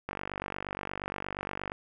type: click train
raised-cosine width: 0.5 ms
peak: -19 dBFS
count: 80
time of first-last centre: 0.09-1.719 s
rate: 48.5 Hz
effects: none